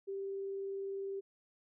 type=tone with vibrato; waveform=sine; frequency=392 Hz; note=G4; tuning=in tune; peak=-37 dBFS; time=0.07-1.21 s; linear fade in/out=20 ms; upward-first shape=sine; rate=20 Hz; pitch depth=12 cents each way; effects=none